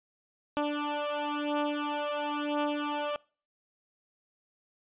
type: beating tone pair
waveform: 15% pulse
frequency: 293.7 / 294.68 Hz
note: D4 / D4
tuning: 0 / +6 cents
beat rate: 0.98 Hz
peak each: -26 dBFS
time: 0.57-3.16 s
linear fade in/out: 0 ms
effects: noise-tail reverb RT60 0.4 s tail -24 dB re dry + resampled to 8000 Hz